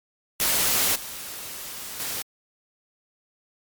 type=noise with level steps; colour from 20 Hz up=white; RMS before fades=-22 / -36 / -30 dBFS; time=0.4-2.22 s; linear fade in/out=0 ms; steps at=0.95 / 1.99 s; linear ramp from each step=10 ms; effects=MP3 96 kbps